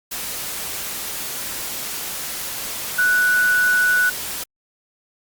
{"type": "tone in noise", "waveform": "sine", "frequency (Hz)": 1480, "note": "F#6", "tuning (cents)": 0, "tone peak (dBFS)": -14, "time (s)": [2.98, 4.1], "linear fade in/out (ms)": 10, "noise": "white", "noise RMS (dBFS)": -28, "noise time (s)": [0.11, 4.44], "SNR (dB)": 11, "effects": ["Opus 48 kbps"]}